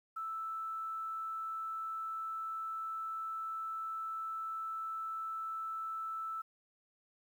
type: tone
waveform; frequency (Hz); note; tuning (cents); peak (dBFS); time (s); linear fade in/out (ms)
sine; 1318.5; E6; 0; -37; 0.16-6.42; 10
effects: 11-bit